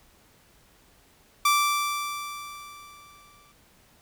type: tone with exponential decay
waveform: sawtooth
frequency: 1170 Hz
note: D6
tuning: 7 cents flat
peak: -14 dBFS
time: 1.45-3.52 s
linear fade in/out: 5 ms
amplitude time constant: 450 ms
effects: pink hiss -59 dBFS RMS until 4.01 s